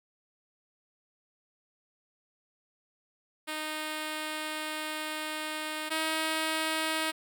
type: tone pair in turn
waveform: 5% pulse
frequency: 309.1 / 316.9 Hz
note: D#4 / D#4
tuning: -11 / +32 cents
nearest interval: unison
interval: 43 cents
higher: second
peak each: -22 / -17 dBFS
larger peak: second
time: 3.47-5.9 / 5.9-7.12 s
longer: first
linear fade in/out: 20 ms
effects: none